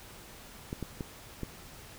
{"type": "clicks", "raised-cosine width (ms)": 3, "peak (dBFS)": -22, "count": 4, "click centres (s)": [0.729, 0.827, 1.008, 1.433], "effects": ["pink hiss -50 dBFS RMS until 1.98 s"]}